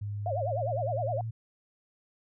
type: tone with pitch glide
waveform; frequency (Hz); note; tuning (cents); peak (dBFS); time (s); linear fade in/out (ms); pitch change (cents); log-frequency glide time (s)
sine; 102.8 to 112.75; G#2 to A2; -17 to +43; -32; 0.01-1.31; 10; +160; 0.25-0.68
type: tone with vibrato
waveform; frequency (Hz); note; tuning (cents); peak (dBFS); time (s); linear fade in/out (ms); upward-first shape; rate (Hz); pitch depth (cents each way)
sine; 622; D#5; -1; -29; 0.26-1.21; 2; sine; 9.8; 280
effects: none